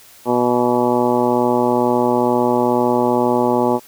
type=harmonic tone with a mistuned harmonic; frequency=122.2 Hz; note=B2; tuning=18 cents flat; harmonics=1 / 2 / 3 / 4 / 5 / 6 / 7 / 8 / 9; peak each=-30 / -19 / -19 / -21 / -22 / -29 / -20 / -26 / -29 dBFS; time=0.25-3.8 s; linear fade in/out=50 ms; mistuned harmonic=9; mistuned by=+54 cents; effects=white hiss -45 dBFS RMS until 3.87 s